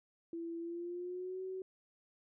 sine tone with pitch glide, 334.8 to 375.8 Hz, E4 to F#4, +27 to +27 cents, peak -39 dBFS, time 0.33-1.62 s, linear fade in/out 2 ms, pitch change +200 cents, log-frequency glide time 0.59-1.42 s, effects none

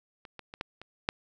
clicks, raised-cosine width 0.3 ms, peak -30 / -26 / -26 / -17 / -28 / -10 dBFS, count 6, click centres 0.252 / 0.393 / 0.539 / 0.611 / 0.816 / 1.089 s, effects none

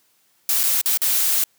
blue noise with dropouts, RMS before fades -19 dBFS, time 0.49-1.44 s, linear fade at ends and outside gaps 2 ms, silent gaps 0.633-0.636 / 0.814-0.858 / 0.974-1.017 s, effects white hiss -62 dBFS RMS until 1.58 s + high-pass 100 Hz 12 dB/octave

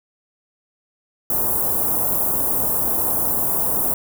white band-stop noise, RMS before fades -20 dBFS, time 1.3-3.94 s, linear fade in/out 2 ms, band 1000 to 11000 Hz, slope 24 dB/octave, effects none

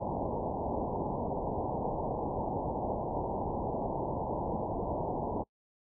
white low-pass noise, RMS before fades -34 dBFS, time 0-5.44 s, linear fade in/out 20 ms, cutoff 950 Hz, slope 96 dB/octave, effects noise-tail reverb RT60 0.1 s tail -26 dB re dry

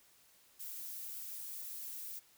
violet noise with flanger, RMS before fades -45 dBFS, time 0.59-2.2 s, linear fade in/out 20 ms, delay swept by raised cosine 1.7 to 4.7 ms, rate 1.7 Hz, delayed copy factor -0.75, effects white hiss -66 dBFS RMS until 2.37 s

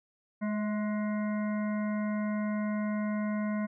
harmonic tone with a mistuned harmonic, 210 Hz, G#3, 19 cents sharp, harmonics 1 / 3 / 5 / 7 / 9 / 10, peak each -29 / -39 / -43 / -46 / -48 / -49 dBFS, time 0.41-3.67 s, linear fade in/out 20 ms, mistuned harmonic 3, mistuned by +28 cents, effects none

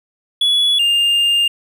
triangle tone pair in turn, 3396 / 2808 Hz, G#7 / F7, +38 / +9 cents, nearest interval minor third, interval 329 cents, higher first, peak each -10 / -10 dBFS, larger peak neither, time 0.41-0.79 / 0.79-1.48 s, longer second, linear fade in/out 5 ms, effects none

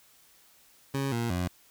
20% pulse tone with pitch steps, 137.2 / 117.4 / 89.2 Hz, C#3 / A#2 / F2, -17 / +13 / +37 cents, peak -23 dBFS, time 0.94-1.48 s, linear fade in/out 5 ms, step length 180 ms, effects white hiss -60 dBFS RMS until 1.7 s

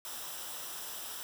white noise with comb filter, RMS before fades -42 dBFS, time 0.05-1.23 s, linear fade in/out 0 ms, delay 0.45 ms, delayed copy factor -0.55, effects none

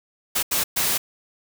white noise bursts at uneven times, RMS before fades -22 dBFS, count 3, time 0.35-0.43 / 0.51-0.64 / 0.76-0.98 s, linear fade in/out 10 ms, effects none

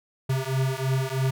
square beating tone pair, 130.81 / 133.91 Hz, C3 / C3, 0 / +41 cents, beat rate 3.1 Hz, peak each -27 dBFS, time 0.29-1.31 s, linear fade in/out 10 ms, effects none

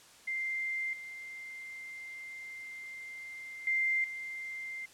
sine tone with level steps, 2093 Hz, C7, in tune, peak -32 / -42 / -27 / -38 dBFS, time 0.27-4.86 s, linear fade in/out 10 ms, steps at 0.93 / 3.67 / 4.04 s, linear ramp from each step 2 ms, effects white hiss -57 dBFS RMS until 4.93 s + low-pass 9000 Hz 12 dB/octave

